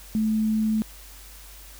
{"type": "tone", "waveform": "sine", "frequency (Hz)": 217.7, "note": "A3", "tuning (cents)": -18, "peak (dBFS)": -20, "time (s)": [0.15, 0.82], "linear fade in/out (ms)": 0, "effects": ["added 49 Hz sine -45 dBFS peak until 1.79 s", "white hiss -47 dBFS RMS until 1.79 s"]}